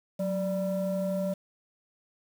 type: tone pair together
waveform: sine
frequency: 185 / 587.3 Hz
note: F#3 / D5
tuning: 0 / 0 cents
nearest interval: octave + minor sixth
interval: 2000 cents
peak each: -28 dBFS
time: 0.19-1.34 s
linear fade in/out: 10 ms
effects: tanh soft clip ceiling -23 dBFS + 8-bit